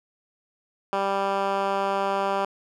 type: tone with band-pass filter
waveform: 10% pulse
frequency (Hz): 196.6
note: G3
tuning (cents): +5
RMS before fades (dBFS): -25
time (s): 0.93-2.45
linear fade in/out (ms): 0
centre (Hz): 870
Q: 0.79
effects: none